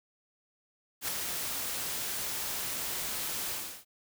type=noise with ADSR envelope; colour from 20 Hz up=white; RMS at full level=-31 dBFS; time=1.01-3.85 s; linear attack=72 ms; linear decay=4 ms; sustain=-4 dB; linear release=340 ms; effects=none